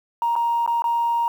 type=tone with dropouts; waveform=sine; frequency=937 Hz; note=A#5; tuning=9 cents sharp; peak=-17 dBFS; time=0.22-1.28 s; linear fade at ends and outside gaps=1 ms; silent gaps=0.355-0.362 / 0.663-0.676 / 0.821-0.841 s; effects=tanh soft clip ceiling -14 dBFS + 8-bit